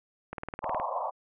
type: click train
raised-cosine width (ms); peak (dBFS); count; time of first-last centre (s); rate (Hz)
0.5; -19; 10; 0.33-0.799; 19.2
type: band-pass noise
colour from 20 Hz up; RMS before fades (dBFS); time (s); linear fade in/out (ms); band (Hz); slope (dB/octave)
white; -32; 0.62-1.11; 20; 530 to 1100; 96
effects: low-pass 2000 Hz 12 dB/octave